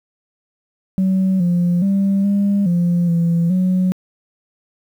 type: tone with pitch steps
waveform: sine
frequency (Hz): 189.1 / 175.2 / 196.3 / 200.7 / 173.9 / 169.1 / 184.4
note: F#3 / F3 / G3 / G3 / F3 / E3 / F#3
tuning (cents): +38 / +6 / +3 / +41 / -7 / +44 / -6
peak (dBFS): -11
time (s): 0.98-3.92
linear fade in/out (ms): 0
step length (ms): 420
effects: tanh soft clip ceiling -11 dBFS + 8-bit